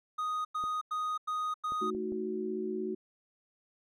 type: tone bursts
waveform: triangle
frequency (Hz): 1244.5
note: D#6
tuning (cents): 0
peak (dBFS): -29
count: 5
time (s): 0.18-1.906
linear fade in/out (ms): 10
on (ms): 270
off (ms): 94
type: clicks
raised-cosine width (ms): 2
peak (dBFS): -34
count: 4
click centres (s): 0.639 / 1.721 / 1.949 / 2.122
type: chord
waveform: sine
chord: D# diminished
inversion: second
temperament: equal with one note detuned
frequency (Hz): 220 / 313.5 / 370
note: A3 / D#4 / F#4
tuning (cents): 0 / +13 / 0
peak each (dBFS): -38 / -40 / -34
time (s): 1.81-2.95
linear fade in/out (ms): 10
effects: none